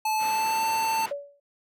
square tone with pitch glide, 868 to 890.9 Hz, A5 to A5, -24 to +21 cents, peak -24 dBFS, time 0.05-1.06 s, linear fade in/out 5 ms, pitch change +45 cents, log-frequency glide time 0.19-0.63 s
white band-pass noise, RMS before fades -40 dBFS, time 0.18-1.13 s, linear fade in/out 50 ms, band 140 to 2000 Hz, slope 12 dB/octave
sine tone with exponential decay, 570 Hz, C#5, 48 cents sharp, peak -25 dBFS, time 1.11-1.4 s, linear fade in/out 5 ms, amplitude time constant 63 ms
effects none

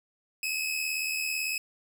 sawtooth tone pair together, 2500 / 2578 Hz, D#7 / E7, +8 / -39 cents, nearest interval minor second, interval 53 cents, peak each -31 / -27 dBFS, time 0.43-1.58 s, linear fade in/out 2 ms, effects 10-bit

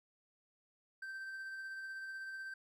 triangle tone with tremolo, 1559 Hz, G6, 10 cents flat, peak -40 dBFS, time 1.02-2.54 s, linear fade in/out 5 ms, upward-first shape sine, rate 16 Hz, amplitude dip 25%, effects none

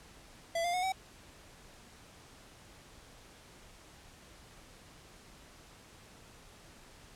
square tone with pitch steps, 670 / 698.9 / 729 / 760.3 Hz, E5 / F5 / F#5 / F#5, +28 / +1 / -26 / +47 cents, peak -31 dBFS, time 0.55-0.922 s, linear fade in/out 5 ms, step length 93 ms, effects pink hiss -56 dBFS RMS until 7.15 s + low-pass 10000 Hz 12 dB/octave

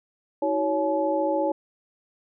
sine tone cluster, 319.8 / 373.8 / 560 / 856 Hz, D#4 / F#4 / C#5 / A5, +48 / +18 / +18 / -48 cents, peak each -27 / -32 / -24 / -28 dBFS, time 0.42-1.52 s, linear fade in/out 5 ms, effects none

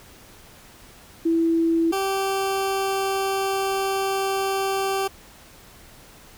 sine / 20% pulse tone pair in turn, 330.4 / 388.6 Hz, E4 / G4, +4 / -15 cents, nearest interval minor third, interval 281 cents, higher second, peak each -17 dBFS, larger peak neither, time 1.25-1.92 / 1.92-5.08 s, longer second, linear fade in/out 10 ms, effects pink hiss -48 dBFS RMS until 6.37 s

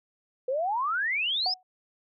sine exponential sweep, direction up, 493.9 to 5300 Hz, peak -25 dBFS, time 0.48-1.54 s, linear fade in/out 5 ms
sine tone with exponential decay, 740 Hz, F#5, in tune, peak -25 dBFS, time 1.46-1.63 s, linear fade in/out 2 ms, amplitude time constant 36 ms
effects none

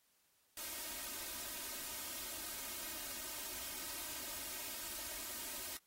white noise with comb filter, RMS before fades -45 dBFS, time 0.57-5.77 s, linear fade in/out 2 ms, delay 3.2 ms, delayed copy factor +0.95, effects white hiss -75 dBFS RMS until 5.86 s + AAC 48 kbps

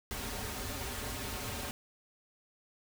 pink noise with comb filter, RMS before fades -39 dBFS, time 0.11-1.71 s, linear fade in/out 0 ms, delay 6 ms, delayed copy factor -1, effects none

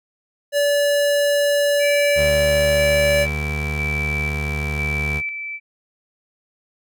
square tone, 576 Hz, D5, 34 cents flat, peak -16 dBFS, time 0.52-3.27 s, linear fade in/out 50 ms
sine tone with tremolo, 2320 Hz, D7, 22 cents flat, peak -22 dBFS, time 1.79-5.6 s, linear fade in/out 50 ms, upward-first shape square, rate 1 Hz, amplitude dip 40%
25% pulse tone with pitch glide, 74.4 to 73.72 Hz, D2 to D2, +23 to +7 cents, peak -19 dBFS, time 2.15-5.22 s, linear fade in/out 50 ms, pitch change -16 cents, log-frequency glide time 3.53-4.58 s
effects none

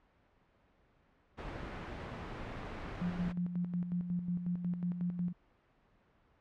pink noise, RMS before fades -42 dBFS, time 1.37-3.33 s, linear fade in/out 20 ms
sine tone with tremolo, 176.4 Hz, F3, 18 cents sharp, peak -31 dBFS, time 3.01-5.33 s, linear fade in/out 10 ms, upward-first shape square, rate 5.5 Hz, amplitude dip 55%
effects pink hiss -69 dBFS RMS until 6.4 s + low-pass 2000 Hz 12 dB/octave

